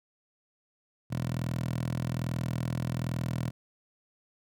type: tone with high-pass filter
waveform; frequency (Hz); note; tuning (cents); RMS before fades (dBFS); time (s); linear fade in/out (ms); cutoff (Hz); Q
10% pulse; 41.2; E1; 0; -32; 1.1-3.51; 20; 120; 2.7
effects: none